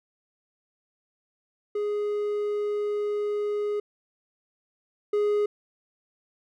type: tone pair in turn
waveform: triangle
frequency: 415.3 / 415.3 Hz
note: G#4 / G#4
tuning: 0 / 0 cents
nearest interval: unison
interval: 0 cents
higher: neither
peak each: -23 / -19 dBFS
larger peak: second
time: 1.75-3.8 / 5.13-5.46 s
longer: first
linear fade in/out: 5 ms
effects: none